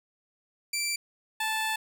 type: tone pair in turn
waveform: 15% pulse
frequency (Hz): 2343 / 876.6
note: D7 / A5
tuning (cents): -5 / -7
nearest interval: octave + perfect fourth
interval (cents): 1702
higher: first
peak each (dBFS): -21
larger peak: neither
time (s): 0.73-0.96 / 1.4-1.76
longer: second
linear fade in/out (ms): 5
effects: none